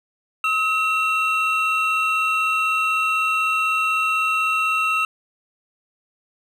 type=tone pair together; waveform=triangle; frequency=1282 / 2716 Hz; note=E6 / F7; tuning=-49 / -49 cents; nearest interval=octave + minor second; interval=1300 cents; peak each=-19 dBFS; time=0.44-5.05 s; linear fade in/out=2 ms; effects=none